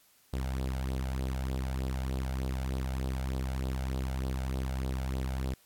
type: tone with flanger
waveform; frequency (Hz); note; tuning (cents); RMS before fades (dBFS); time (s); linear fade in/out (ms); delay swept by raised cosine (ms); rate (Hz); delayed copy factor
sawtooth; 65.41; C2; 0; -33; 0.33-5.54; 5; 0.22 to 1.42; 3.3; +0.6
effects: white hiss -64 dBFS RMS until 5.65 s + AAC 64 kbps